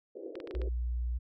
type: band-pass noise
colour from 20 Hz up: pink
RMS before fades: -43 dBFS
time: 0.15-0.69 s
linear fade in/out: 5 ms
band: 330 to 510 Hz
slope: 48 dB/octave
type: clicks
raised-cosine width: 0.3 ms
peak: -30 dBFS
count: 6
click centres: 0.355 / 0.402 / 0.474 / 0.51 / 0.551 / 0.617 s
type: tone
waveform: sine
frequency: 60 Hz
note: B1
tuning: 49 cents flat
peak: -30 dBFS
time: 0.54-1.19 s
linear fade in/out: 20 ms
effects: none